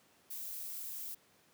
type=noise; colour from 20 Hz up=violet; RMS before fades=-43 dBFS; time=0.3-1.15 s; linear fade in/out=10 ms; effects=pink hiss -67 dBFS RMS until 1.53 s + high-pass 150 Hz 12 dB/octave